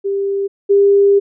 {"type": "tone pair in turn", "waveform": "sine", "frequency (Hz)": [396, 400.1], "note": ["G4", "G4"], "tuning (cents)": [18, 35], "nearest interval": "unison", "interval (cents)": 17, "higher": "second", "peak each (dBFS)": [-15, -7], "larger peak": "second", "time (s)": [[0.04, 0.48], [0.69, 1.2]], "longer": "second", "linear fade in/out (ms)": 20, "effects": []}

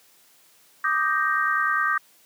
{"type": "chord", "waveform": "sine", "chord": "Eb major seventh", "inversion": "third", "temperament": "equal", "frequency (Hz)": [1174.7, 1244.5, 1568, 1864.7], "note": ["D6", "Eb6", "G6", "Bb6"], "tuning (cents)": [0, 0, 0, 0], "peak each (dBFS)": [-26, -26, -24, -27], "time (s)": [0.84, 1.98], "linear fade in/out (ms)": 5, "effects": ["white hiss -57 dBFS RMS until 2.25 s", "high-pass 150 Hz 12 dB/octave"]}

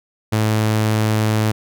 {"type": "tone", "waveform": "sawtooth", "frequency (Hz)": 108.5, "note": "A2", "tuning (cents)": -24, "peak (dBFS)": -11, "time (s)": [0.32, 1.52], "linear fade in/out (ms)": 10, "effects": []}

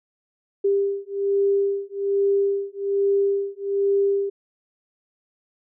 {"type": "beating tone pair", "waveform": "sine", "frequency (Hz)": [397.2, 398.4], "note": ["G4", "G4"], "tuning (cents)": [23, 28], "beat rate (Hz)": 1.2, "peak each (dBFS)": -22, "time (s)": [0.64, 4.3], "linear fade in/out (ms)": 10, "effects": []}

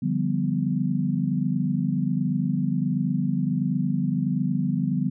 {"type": "chord", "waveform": "sine", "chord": "G dominant seventh", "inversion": "second", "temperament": "equal with one note detuned", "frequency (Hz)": [146.83, 174.61, 196, 248.5], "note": ["D3", "F3", "G3", "B3"], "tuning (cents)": [0, 0, 0, 11], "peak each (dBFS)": -27, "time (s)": [0.02, 5.1], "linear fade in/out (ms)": 10, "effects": []}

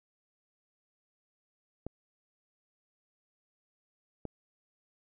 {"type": "clicks", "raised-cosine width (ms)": 2, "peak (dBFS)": -24, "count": 2, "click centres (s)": [1.866, 4.253], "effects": []}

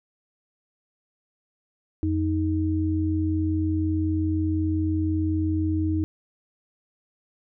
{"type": "tone pair together", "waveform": "sine", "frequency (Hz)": [88, 313.6], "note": ["F2", "D#4"], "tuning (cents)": [14, 14], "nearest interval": "octave + minor seventh", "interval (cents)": 2200, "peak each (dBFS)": -24, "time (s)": [2.03, 6.04], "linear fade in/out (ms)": 0, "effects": []}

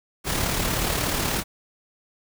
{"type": "noise with amplitude modulation", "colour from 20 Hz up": "pink", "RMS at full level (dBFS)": -23, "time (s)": [0.24, 1.44], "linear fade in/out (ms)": 50, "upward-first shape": "sine", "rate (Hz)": 36.6, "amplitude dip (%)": 40, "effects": []}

